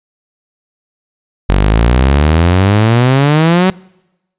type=exponential sweep; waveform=sawtooth; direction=up; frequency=46.25 to 190.8 Hz; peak=-3 dBFS; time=1.49-3.7 s; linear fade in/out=0 ms; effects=noise-tail reverb RT60 0.9 s tail -25 dB re dry + resampled to 8000 Hz